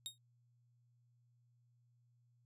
sawtooth tone with exponential decay, 3729 Hz, A#7, in tune, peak -35 dBFS, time 0.06-0.18 s, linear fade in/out 0 ms, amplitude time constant 24 ms, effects added 120 Hz sine -70 dBFS peak until 2.45 s + resampled to 32000 Hz

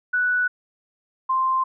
sine tone pair in turn, 1480 / 1046.5 Hz, F#6 / C6, 0 / 0 cents, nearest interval tritone, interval 600 cents, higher first, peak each -18 dBFS, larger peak neither, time 0.13-0.48 / 1.29-1.64 s, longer neither, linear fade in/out 10 ms, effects none

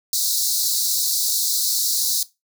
pink high-pass noise, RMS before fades -21 dBFS, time 0.13-2.23 s, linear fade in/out 2 ms, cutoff 3900 Hz, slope 96 dB/octave, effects noise-tail reverb RT60 0.2 s tail -17 dB re dry

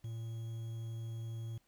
triangle tone with quantisation, 114 Hz, A#2, 38 cents flat, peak -37 dBFS, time 0.04-1.58 s, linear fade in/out 5 ms, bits 10, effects pink hiss -74 dBFS RMS until 1.67 s

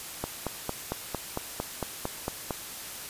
click train, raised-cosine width 1 ms, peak -15 dBFS, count 11, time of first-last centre 0.24-2.508 s, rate 4.41 Hz, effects white hiss -40 dBFS RMS until 3.09 s + resampled to 32000 Hz

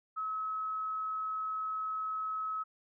sine tone, 1286 Hz, E6, 43 cents flat, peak -33 dBFS, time 0.16-2.64 s, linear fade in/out 20 ms, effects none

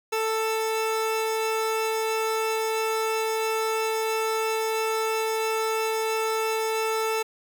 30% pulse tone pair together, 442.4 / 1325.7 Hz, A4 / E6, +9 / +9 cents, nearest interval octave + perfect fifth, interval 1900 cents, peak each -22 / -29 dBFS, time 0.12-7.23 s, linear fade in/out 10 ms, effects none

